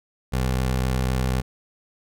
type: tone with vibrato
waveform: 20% pulse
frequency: 64 Hz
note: C2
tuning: 38 cents flat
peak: -16 dBFS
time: 0.32-1.42 s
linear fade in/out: 20 ms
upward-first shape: triangle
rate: 7.7 Hz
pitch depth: 16 cents each way
effects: none